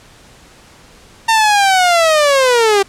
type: linear sweep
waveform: sawtooth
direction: down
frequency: 912 to 386.7 Hz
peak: -5 dBFS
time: 1.28-2.83 s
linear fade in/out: 10 ms
effects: pink hiss -43 dBFS RMS until 2.88 s + low-pass 9000 Hz 12 dB/octave